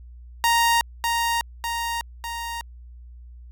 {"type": "tone with echo", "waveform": "sawtooth", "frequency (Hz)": 932.3, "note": "A#5", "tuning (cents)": 0, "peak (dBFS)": -13, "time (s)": [0.44, 0.81], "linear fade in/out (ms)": 0, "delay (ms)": 600, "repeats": 3, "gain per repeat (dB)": -4, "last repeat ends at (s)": 2.61, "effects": ["added 60 Hz sine -40 dBFS peak until 3.51 s"]}